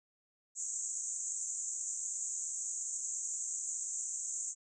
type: band-pass noise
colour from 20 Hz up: pink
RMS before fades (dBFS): -39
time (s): 0.55-4.55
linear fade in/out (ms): 50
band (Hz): 6500 to 7900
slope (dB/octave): 96
effects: none